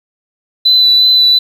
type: tone with vibrato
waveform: sine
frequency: 3995 Hz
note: B7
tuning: 19 cents sharp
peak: -4 dBFS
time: 0.65-1.39 s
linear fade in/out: 10 ms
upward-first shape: sine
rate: 2.8 Hz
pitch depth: 14 cents each way
effects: tanh soft clip ceiling -1 dBFS + 7-bit